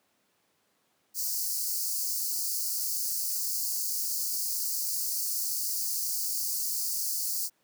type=high-pass noise; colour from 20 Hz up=white; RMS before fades=-31 dBFS; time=1.14-7.5 s; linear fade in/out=50 ms; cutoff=4400 Hz; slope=96 dB/octave; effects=pink hiss -71 dBFS RMS until 7.63 s + high-pass 200 Hz 12 dB/octave